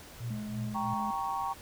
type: tone with tremolo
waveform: sine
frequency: 118.6 Hz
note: A#2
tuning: 30 cents sharp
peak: -32 dBFS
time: 0.2-0.94 s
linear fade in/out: 5 ms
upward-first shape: triangle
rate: 3 Hz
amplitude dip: 100%
type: tone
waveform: triangle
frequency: 211.6 Hz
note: G#3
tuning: 33 cents sharp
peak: -34 dBFS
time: 0.3-1.11 s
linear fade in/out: 5 ms
type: chord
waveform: sine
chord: G diminished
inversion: none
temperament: equal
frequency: 784 / 932.3 / 1108.7 Hz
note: G5 / Bb5 / Db6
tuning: 0 / 0 / 0 cents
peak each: -35 dBFS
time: 0.74-1.54 s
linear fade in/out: 20 ms
effects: pink hiss -50 dBFS RMS until 1.61 s